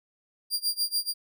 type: tone with tremolo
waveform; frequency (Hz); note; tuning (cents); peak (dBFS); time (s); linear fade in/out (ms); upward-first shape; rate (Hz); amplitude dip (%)
sawtooth; 4774; D8; +28; -20; 0.5-1.14; 50; sine; 6.9; 95
effects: none